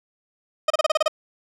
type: tone bursts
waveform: 30% pulse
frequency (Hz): 622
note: D#5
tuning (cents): -1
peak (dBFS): -13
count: 8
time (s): 0.68-1.081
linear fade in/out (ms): 5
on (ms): 23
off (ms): 31
effects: low-pass 7000 Hz 12 dB/octave